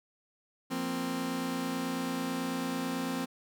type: chord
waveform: sawtooth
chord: F suspended fourth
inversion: none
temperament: just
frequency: 174.61 / 232.8 / 261.9 Hz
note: F3 / Bb3 / C4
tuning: 0 / -2 / +2 cents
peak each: -35 / -34 / -29 dBFS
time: 0.7-3.26 s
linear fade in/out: 20 ms
effects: none